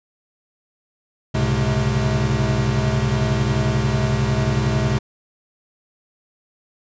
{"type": "tone cluster", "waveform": "square", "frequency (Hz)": [64.5, 107.2, 127.9, 139, 212.3], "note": ["C2", "A2", "C3", "C#3", "G#3"], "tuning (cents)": [-24, -45, -39, 5, 38], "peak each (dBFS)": [-27, -26, -21, -26, -26], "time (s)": [1.34, 4.99], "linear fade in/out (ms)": 10, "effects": ["resampled to 16000 Hz"]}